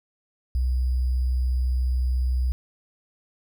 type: tone with sample-and-hold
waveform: sine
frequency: 63 Hz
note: B1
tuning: 35 cents sharp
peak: -20 dBFS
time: 0.55-2.52 s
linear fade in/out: 0 ms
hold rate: 4900 Hz
effects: none